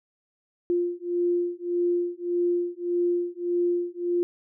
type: beating tone pair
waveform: sine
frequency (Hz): 349.2 / 350.9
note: F4 / F4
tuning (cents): 0 / +8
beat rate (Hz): 1.7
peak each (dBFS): -26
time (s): 0.7-4.23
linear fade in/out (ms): 0
effects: none